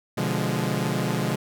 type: chord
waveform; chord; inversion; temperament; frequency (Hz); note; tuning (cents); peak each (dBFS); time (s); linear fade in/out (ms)
sawtooth; B diminished seventh; none; equal with one note detuned; 125.34 / 146.83 / 174.61 / 207.7; B2 / D3 / F3 / Ab3; +26 / 0 / 0 / 0; -25; 0.17-1.36; 10
effects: none